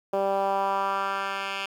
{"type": "tone with band-pass filter sweep", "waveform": "10% pulse", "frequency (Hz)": 195.9, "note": "G3", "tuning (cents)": -1, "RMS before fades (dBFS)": -27, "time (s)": [0.13, 1.66], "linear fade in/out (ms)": 5, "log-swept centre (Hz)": [540, 2500], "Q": 2, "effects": ["9-bit"]}